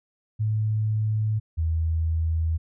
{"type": "tone pair in turn", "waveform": "sine", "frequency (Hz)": [108.1, 81.04], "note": ["A2", "E2"], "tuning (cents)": [-30, -29], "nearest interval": "perfect fourth", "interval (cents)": 499, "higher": "first", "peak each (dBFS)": -21, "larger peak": "neither", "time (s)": [[0.39, 1.4], [1.57, 2.58]], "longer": "neither", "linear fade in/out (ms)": 20, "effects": []}